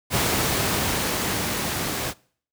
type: noise with level ramp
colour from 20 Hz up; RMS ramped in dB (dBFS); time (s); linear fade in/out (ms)
pink; -21 to -27; 0.1-2.14; 50
effects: noise-tail reverb RT60 0.5 s tail -23 dB re dry + high-pass 80 Hz 12 dB/octave